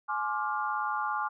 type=chord; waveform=sine; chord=D half-diminished seventh; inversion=second; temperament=just; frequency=845.8 / 1057.2 / 1174.7 / 1409.6 Hz; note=Ab5 / C6 / D6 / F6; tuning=+31 / +18 / 0 / +16 cents; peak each=-33 / -36 / -33 / -35 dBFS; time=0.08-1.29 s; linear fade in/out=20 ms; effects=none